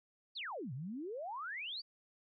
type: exponential two-way sweep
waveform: sine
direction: down then up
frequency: 4798 to 118.3 to 4798 Hz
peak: -40 dBFS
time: 0.35-1.82 s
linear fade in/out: 20 ms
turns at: 0.73 s
effects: none